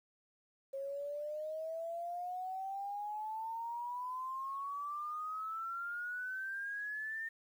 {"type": "exponential sweep", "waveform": "sine", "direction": "up", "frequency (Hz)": [541, 1818], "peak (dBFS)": -38, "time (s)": [0.73, 7.29], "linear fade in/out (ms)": 10, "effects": ["11-bit"]}